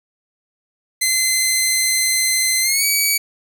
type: tone with pitch glide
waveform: 10% pulse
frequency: 2059 to 2271 Hz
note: C7 to C#7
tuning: -28 to +41 cents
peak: -6 dBFS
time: 1.01-3.18 s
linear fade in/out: 10 ms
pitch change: +169 cents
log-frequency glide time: 2.61-2.85 s
effects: 8-bit